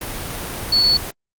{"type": "tone in noise", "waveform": "sine", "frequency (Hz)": 4427, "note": "C#8", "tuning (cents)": -3, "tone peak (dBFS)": -12, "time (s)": [0.72, 0.97], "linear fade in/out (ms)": 5, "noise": "pink", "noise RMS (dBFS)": -28, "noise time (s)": [0.01, 1.11], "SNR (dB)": 13, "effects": ["Opus 32 kbps"]}